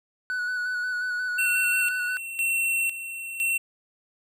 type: tone with vibrato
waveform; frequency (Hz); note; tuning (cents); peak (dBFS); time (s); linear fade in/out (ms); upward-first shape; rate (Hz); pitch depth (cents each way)
triangle; 1480; F#6; 0; -24; 0.3-2.17; 0; square; 5.6; 20
type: tone with tremolo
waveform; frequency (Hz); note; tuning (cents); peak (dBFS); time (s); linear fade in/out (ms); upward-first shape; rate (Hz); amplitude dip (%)
square; 2713; E7; +49; -23; 1.38-3.58; 10; square; 0.99; 70
effects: none